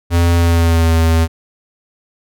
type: tone with pitch glide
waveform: square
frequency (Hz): 85.4 to 81.92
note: F2 to E2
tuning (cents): -38 to -10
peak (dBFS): -10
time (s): 0.1-1.28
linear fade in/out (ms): 50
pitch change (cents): -72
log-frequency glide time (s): 0.36-0.91
effects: none